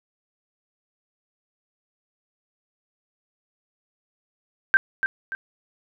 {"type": "tone with echo", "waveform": "sine", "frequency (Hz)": 1568, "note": "G6", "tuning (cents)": 0, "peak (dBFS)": -11, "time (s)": [4.74, 4.77], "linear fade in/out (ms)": 0, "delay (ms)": 290, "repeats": 2, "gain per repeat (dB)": -8, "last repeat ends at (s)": 5.35, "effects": []}